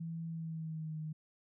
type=tone with pitch glide; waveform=sine; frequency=164.81 to 155.56 Hz; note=E3 to D#3; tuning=0 to 0 cents; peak=-38 dBFS; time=0-1.13 s; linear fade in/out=10 ms; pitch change=-100 cents; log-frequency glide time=0.27-0.99 s; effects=none